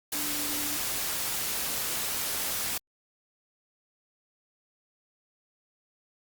sine tone in noise, 293.7 Hz, D4, in tune, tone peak -39 dBFS, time 0.14-0.77 s, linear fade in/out 5 ms, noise white, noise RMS -31 dBFS, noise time 0.12-2.78 s, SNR -11 dB, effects Opus 48 kbps

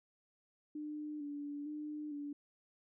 sine tone with vibrato, 294.8 Hz, D4, 7 cents sharp, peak -40 dBFS, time 0.75-2.33 s, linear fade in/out 5 ms, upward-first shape square, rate 1.1 Hz, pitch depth 33 cents each way, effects none

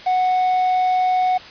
triangle tone with quantisation, 738 Hz, F#5, 5 cents flat, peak -13 dBFS, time 0.06-1.38 s, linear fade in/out 10 ms, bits 6, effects white hiss -38 dBFS RMS until 1.5 s + resampled to 11025 Hz

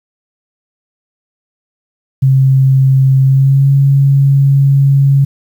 sine tone with pitch glide, 133.5 to 138.29 Hz, C3 to C#3, +35 to -4 cents, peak -5 dBFS, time 2.22-5.25 s, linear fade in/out 10 ms, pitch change +61 cents, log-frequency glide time 3.23-3.7 s, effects 7-bit

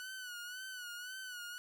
sawtooth tone with vibrato, 1480 Hz, F#6, in tune, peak -40 dBFS, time 0-1.58 s, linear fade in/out 0 ms, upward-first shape sine, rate 1.9 Hz, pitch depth 67 cents each way, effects none

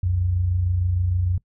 sine tone pair together, 63.9 / 90.45 Hz, C2 / F#2, -40 / -39 cents, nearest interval tritone, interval 601 cents, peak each -29 / -19 dBFS, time 0.03-1.38 s, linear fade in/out 5 ms, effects noise-tail reverb RT60 0.1 s tail -21 dB re dry

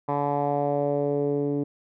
10% pulse tone with low-pass filter sweep, 143.7 Hz, D3, 37 cents flat, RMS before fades -25 dBFS, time 0.08-1.64 s, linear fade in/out 10 ms, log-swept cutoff 1000 to 340 Hz, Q 2.9, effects none

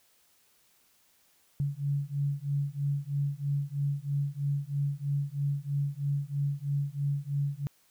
sine beating tone pair, 140.4 / 143.5 Hz, C#3 / D3, +22 / -40 cents, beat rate 3.1 Hz, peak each -31 dBFS, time 1.6-7.67 s, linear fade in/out 0 ms, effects white hiss -66 dBFS RMS until 7.9 s

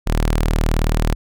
sawtooth tone, 38.94 Hz, D#1, 2 cents sharp, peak -11 dBFS, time 0.06-1.15 s, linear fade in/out 20 ms, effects none

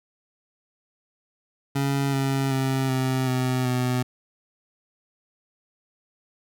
25% pulse tone with pitch steps, 138.59 / 135.89 / 133.25 / 130.66 / 128.12 / 125.63 Hz, C#3 / C#3 / C3 / C3 / C3 / B2, 0 / -34 / +32 / -2 / -36 / +30 cents, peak -18 dBFS, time 1.75-4.03 s, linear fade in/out 10 ms, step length 380 ms, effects none

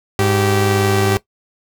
sawtooth tone pair together, 102.5 / 388 Hz, G#2 / G4, -22 / -18 cents, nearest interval octave + major seventh, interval 2304 cents, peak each -12 dBFS, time 0.19-1.17 s, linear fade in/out 0 ms, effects noise-tail reverb RT60 0.1 s tail -17 dB re dry

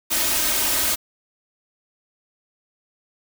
white noise with comb filter, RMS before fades -21 dBFS, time 0.1-0.96 s, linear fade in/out 20 ms, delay 3.2 ms, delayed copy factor +0.8, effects none

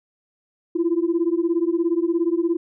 sine beating tone pair, 330 / 347 Hz, E4 / F4, +2 / -11 cents, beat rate 17 Hz, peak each -20 dBFS, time 0.75-2.57 s, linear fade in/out 10 ms, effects tanh soft clip ceiling -12 dBFS

